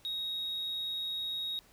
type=tone; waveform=triangle; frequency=3771 Hz; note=A#7; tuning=19 cents sharp; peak=-31 dBFS; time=0.05-1.59 s; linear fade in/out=0 ms; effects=tanh soft clip ceiling -29 dBFS + pink hiss -62 dBFS RMS until 1.72 s